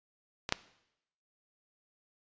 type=clicks; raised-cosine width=0.2 ms; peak=-17 / -8 dBFS; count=2; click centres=0.491 / 0.524 s; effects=noise-tail reverb RT60 0.8 s tail -18 dB re dry + resampled to 16000 Hz